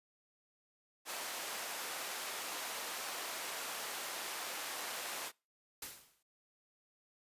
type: high-pass noise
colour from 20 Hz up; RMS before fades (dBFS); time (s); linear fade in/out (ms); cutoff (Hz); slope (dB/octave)
pink; -42; 1.05-5.32; 50; 640; 12
type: noise with exponential decay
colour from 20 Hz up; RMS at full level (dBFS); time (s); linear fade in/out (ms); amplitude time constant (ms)
white; -41; 5.82-6.23; 5; 89
effects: noise-tail reverb RT60 0.3 s tail -25 dB re dry + resampled to 32000 Hz